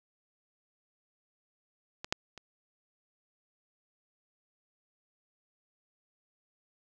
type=clicks; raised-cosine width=0.2 ms; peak=-21 / -10 / -28 dBFS; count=3; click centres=2.045 / 2.125 / 2.377 s; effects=none